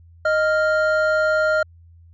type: tone pair together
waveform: triangle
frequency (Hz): 621.5 / 1396.9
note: D#5 / F6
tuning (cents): -2 / 0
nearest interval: octave + major second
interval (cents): 1402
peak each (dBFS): -16 / -18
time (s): 0.25-1.63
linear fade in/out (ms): 5
effects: added 84 Hz sine -45 dBFS peak until 2.13 s + resampled to 16000 Hz